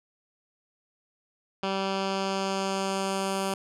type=tone with low-pass filter sweep; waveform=10% pulse; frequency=193.6 Hz; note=G3; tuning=21 cents flat; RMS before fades=-29 dBFS; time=1.63-3.54 s; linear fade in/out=2 ms; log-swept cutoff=3900 to 11000 Hz; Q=1.3; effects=none